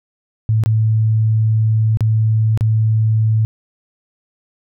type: tone with dropouts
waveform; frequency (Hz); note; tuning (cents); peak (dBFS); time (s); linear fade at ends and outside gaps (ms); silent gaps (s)
sine; 110; A2; 0; -11; 0.49-3.45; 0; 0.637-0.66 / 1.972-2.007 / 2.575-2.609
effects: none